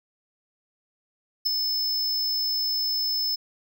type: tone with ADSR envelope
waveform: square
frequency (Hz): 5240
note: E8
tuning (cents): -11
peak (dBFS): -18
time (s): 1.45-3.36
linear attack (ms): 19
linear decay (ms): 4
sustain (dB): -6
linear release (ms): 14
effects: none